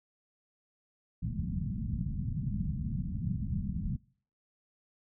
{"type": "low-pass noise", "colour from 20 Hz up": "white", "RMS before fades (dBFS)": -34, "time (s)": [1.22, 3.97], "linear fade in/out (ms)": 10, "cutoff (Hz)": 210, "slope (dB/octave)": 48, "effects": ["noise-tail reverb RT60 0.5 s tail -23 dB re dry"]}